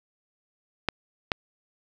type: clicks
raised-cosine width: 0.3 ms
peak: -7 / -7 dBFS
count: 2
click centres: 0.887 / 1.318 s
effects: none